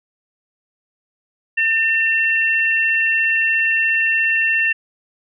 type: tone pair together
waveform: sine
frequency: 1800 / 2717 Hz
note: A6 / F7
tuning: +39 / -48 cents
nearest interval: perfect fifth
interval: 713 cents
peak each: -17 dBFS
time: 1.57-4.73 s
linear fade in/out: 10 ms
effects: none